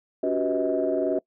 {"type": "tone cluster", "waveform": "sine", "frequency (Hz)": [282, 364.3, 385.6, 495.7, 634], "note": ["C#4", "F#4", "G4", "B4", "D#5"], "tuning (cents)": [30, -27, -28, 6, 32], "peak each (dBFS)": [-28, -27, -30, -30, -25], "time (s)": [0.23, 1.19], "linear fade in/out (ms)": 5, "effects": ["noise-tail reverb RT60 0.1 s tail -23 dB re dry", "tanh soft clip ceiling -13 dBFS"]}